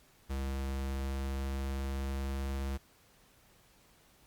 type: tone with pitch glide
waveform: square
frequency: 67.5 to 67.93 Hz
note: C#2 to C#2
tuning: -45 to -34 cents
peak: -34 dBFS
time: 0.29-2.78 s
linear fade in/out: 20 ms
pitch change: +11 cents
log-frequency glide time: 0.86-2.65 s
effects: pink hiss -64 dBFS RMS until 4.26 s + Opus 48 kbps